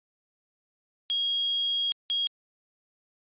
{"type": "tone bursts at uneven times", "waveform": "sine", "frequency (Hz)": 3275, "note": "G#7", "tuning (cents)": -25, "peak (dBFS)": -24, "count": 2, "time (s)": [[1.1, 1.92], [2.1, 2.27]], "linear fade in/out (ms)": 0, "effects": ["resampled to 8000 Hz"]}